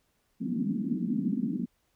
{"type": "band-pass noise", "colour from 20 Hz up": "white", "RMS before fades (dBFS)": -30, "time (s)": [0.4, 1.66], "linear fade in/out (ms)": 20, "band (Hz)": [180, 270], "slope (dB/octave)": 48, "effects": ["pink hiss -73 dBFS RMS until 1.95 s"]}